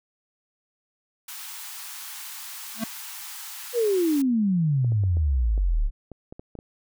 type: high-pass noise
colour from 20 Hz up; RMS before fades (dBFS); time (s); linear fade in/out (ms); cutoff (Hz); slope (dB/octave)
white; -38; 1.28-4.22; 5; 790; 96
type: tone with exponential growth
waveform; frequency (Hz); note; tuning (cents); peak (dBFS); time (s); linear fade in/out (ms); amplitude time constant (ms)
square; 223.5; A3; +27; -23; 2.74-2.84; 5; 20
type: exponential sweep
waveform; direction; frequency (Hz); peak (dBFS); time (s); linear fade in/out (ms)
sine; down; 500 to 32.89; -19; 3.73-5.91; 50
type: clicks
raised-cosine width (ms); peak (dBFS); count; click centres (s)
2; -26; 10; 4.846 / 4.921 / 5.037 / 5.17 / 5.578 / 6.117 / 6.325 / 6.395 / 6.553 / 6.589
effects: none